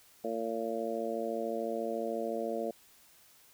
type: harmonic tone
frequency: 113.9 Hz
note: A#2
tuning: 40 cents flat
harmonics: 2 / 3 / 4 / 5 / 6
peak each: -40 / -40 / -37 / -37 / -39 dBFS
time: 0.24-2.71 s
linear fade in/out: 5 ms
effects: white hiss -61 dBFS RMS until 3.53 s